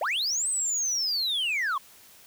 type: linear two-way sweep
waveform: sine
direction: up then down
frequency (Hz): 490 to 8372 to 1029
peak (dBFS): -22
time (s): 0.01-1.78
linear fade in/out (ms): 5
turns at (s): 0.48
effects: tanh soft clip ceiling -24 dBFS + white hiss -53 dBFS RMS until 2.26 s